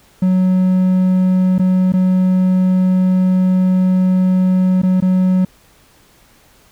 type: tone with dropouts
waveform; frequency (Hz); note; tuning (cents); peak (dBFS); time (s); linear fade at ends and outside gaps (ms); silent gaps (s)
triangle; 185; F#3; 0; -8; 0.22-5.45; 5; 1.583-1.594 / 1.923-1.936 / 4.819-4.832 / 5.004-5.022
effects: pink hiss -50 dBFS RMS until 6.71 s